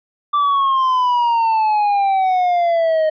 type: exponential sweep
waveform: triangle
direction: down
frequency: 1174.7 to 620 Hz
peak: -11 dBFS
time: 0.33-3.1 s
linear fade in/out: 10 ms
effects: resampled to 11025 Hz